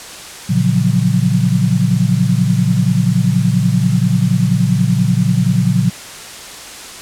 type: chord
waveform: sine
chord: Gb major seventh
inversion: first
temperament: equal with one note detuned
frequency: 116.54 / 140.85 / 174.61 / 185 Hz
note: Bb2 / Db3 / F3 / Gb3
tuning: 0 / +28 / 0 / 0 cents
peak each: -16 dBFS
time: 0.49-5.9 s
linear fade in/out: 10 ms
effects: white hiss -31 dBFS RMS until 7.01 s + low-pass 9000 Hz 12 dB/octave